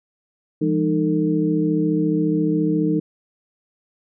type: tone cluster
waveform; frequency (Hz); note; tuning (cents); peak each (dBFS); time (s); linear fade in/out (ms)
sine; 168 / 202.4 / 307 / 451.4; E3 / G#3 / D#4 / A4; +33 / -44 / -23 / +44; -22 / -26 / -19 / -26; 0.61-3; 10
effects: none